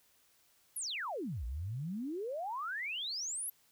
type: exponential two-way sweep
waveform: sine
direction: down then up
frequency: 11860 to 55.8 to 11860 Hz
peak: -36 dBFS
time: 0.76-3.5 s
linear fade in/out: 5 ms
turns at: 1.45 s
effects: white hiss -69 dBFS RMS until 3.71 s